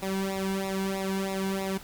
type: tone with flanger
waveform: sawtooth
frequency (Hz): 192.9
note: G3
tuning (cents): -28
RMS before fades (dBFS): -30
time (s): 0.02-1.78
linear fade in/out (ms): 10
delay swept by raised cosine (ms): 0.64 to 1.62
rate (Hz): 3.1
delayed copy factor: -0.9
effects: pink hiss -47 dBFS RMS until 1.83 s